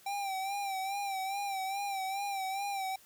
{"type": "tone with vibrato", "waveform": "square", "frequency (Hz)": 784, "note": "G5", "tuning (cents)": 0, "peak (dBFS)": -34, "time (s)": [0.06, 2.96], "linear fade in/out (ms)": 5, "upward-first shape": "sine", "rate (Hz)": 2.4, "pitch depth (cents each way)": 57, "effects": ["white hiss -60 dBFS RMS until 3.05 s"]}